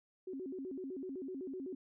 sine tone with vibrato, 317 Hz, D#4, 32 cents sharp, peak -40 dBFS, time 0.27-1.75 s, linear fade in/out 5 ms, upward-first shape square, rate 7.9 Hz, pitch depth 280 cents each way, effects none

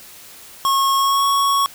square tone with pitch glide, 1090 to 1110.3 Hz, C#6 to C#6, -29 to +2 cents, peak -15 dBFS, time 0.65-1.66 s, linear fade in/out 0 ms, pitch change +31 cents, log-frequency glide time 0.96-1.25 s, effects white hiss -41 dBFS RMS until 1.74 s

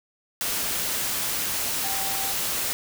sine tone in noise, 780 Hz, G5, 9 cents flat, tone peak -34 dBFS, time 1.84-2.32 s, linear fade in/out 0 ms, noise white, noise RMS -27 dBFS, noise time 0.41-2.73 s, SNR -10 dB, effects none

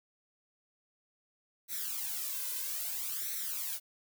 blue noise with flanger, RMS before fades -37 dBFS, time 1.68-3.8 s, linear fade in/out 50 ms, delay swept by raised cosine 0.5 to 2 ms, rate 0.61 Hz, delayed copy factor +0.8, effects none

